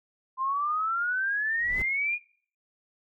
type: exponential sweep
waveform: sine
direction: up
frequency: 1034 to 2466 Hz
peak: -25 dBFS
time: 0.37-2.19 s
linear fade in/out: 50 ms
type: noise with exponential growth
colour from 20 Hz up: brown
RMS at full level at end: -30 dBFS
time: 1.49-1.82 s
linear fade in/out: 2 ms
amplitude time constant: 70 ms
effects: noise-tail reverb RT60 0.5 s tail -22 dB re dry